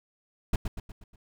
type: noise with echo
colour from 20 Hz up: brown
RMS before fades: -22 dBFS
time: 0.53-0.56 s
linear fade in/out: 5 ms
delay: 120 ms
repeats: 5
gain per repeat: -6 dB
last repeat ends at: 1.16 s
effects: none